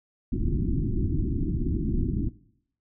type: low-pass noise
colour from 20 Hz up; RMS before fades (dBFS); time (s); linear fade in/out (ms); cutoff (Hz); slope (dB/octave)
pink; -26; 0.32-2.29; 5; 360; 96
effects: noise-tail reverb RT60 0.7 s tail -19 dB re dry